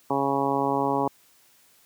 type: harmonic tone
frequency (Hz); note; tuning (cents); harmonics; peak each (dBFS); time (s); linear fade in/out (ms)
138.5; C#3; -1; 1 / 2 / 3 / 4 / 5 / 6 / 7 / 8; -35 / -28 / -29 / -31 / -32 / -28 / -29 / -33; 0.1-1.08; 5
effects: white hiss -59 dBFS RMS until 1.85 s + high-pass 80 Hz 12 dB/octave